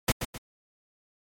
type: noise with echo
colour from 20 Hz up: pink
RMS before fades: -23 dBFS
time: 0.08-0.12 s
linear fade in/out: 5 ms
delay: 130 ms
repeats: 2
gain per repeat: -8 dB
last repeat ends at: 0.38 s
effects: MP3 64 kbps